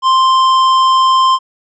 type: tone with tanh clipping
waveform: triangle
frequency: 1046.5 Hz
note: C6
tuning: in tune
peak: -9 dBFS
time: 0.02-1.39 s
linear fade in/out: 50 ms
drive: 16 dB
effects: resampled to 16000 Hz